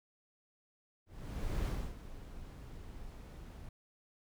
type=noise with ADSR envelope; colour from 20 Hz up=brown; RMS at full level=-34 dBFS; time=1.06-3.69 s; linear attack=590 ms; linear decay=290 ms; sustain=-14 dB; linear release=3 ms; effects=none